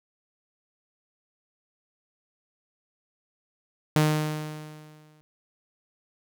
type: tone with exponential decay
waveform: sawtooth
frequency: 153.2 Hz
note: D#3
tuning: 27 cents flat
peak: -13 dBFS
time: 3.96-5.21 s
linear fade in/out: 0 ms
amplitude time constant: 270 ms
effects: none